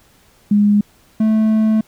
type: tone pair in turn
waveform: sine / triangle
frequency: 206.2 / 218.2 Hz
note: G#3 / A3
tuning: -12 / -14 cents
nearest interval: minor second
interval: 98 cents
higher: second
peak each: -9 dBFS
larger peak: neither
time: 0.51-0.81 / 1.2-1.81 s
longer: second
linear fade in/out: 5 ms
effects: pink hiss -52 dBFS RMS until 1.87 s